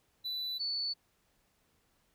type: tone pair in turn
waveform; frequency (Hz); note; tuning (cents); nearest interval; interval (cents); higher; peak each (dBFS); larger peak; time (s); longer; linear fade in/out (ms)
triangle / sine; 3979 / 4466; B7 / C#8; +12 / +12; major second; 200; second; -33 / -32; second; 0.24-0.59 / 0.59-0.94; neither; 20
effects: pink hiss -73 dBFS RMS until 2.14 s